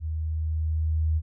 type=tone with level ramp; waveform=sine; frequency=78.9 Hz; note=D#2; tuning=25 cents sharp; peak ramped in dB=-27 to -20 dBFS; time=0-1.22 s; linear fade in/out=50 ms; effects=none